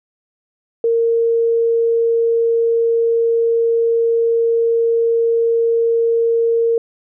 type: tone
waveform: sine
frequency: 461.3 Hz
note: A#4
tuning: 18 cents flat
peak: -12 dBFS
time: 0.84-6.78 s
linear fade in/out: 2 ms
effects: none